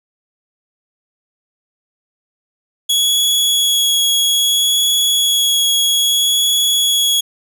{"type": "tone with vibrato", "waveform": "sawtooth", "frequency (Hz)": 3349, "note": "G#7", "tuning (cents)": 14, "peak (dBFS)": -9, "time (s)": [2.89, 7.21], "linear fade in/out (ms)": 10, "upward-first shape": "sine", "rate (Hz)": 0.61, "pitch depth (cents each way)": 10, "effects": []}